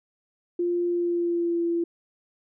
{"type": "tone with pitch glide", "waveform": "sine", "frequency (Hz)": [349.2, 339.7], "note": ["F4", "F4"], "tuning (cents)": [0, -48], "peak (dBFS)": -22, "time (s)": [0.59, 1.84], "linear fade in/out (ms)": 5, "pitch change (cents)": -48, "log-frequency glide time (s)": [0.87, 1.63], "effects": []}